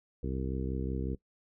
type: harmonic tone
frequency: 65.41 Hz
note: C2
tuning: in tune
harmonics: 1 / 2 / 3 / 4 / 5 / 6 / 7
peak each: -35 / -38 / -40 / -41 / -42 / -43 / -43 dBFS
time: 0.23-1.15 s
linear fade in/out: 5 ms
effects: noise-tail reverb RT60 0.1 s tail -19 dB re dry